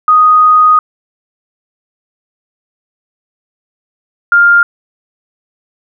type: tone pair in turn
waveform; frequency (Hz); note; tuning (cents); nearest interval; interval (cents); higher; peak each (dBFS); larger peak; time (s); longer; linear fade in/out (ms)
sine; 1244.5 / 1401.8; D#6 / F6; 0 / +6; major second; 206; second; -3; neither; 0.08-0.79 / 4.32-4.63; first; 2
effects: none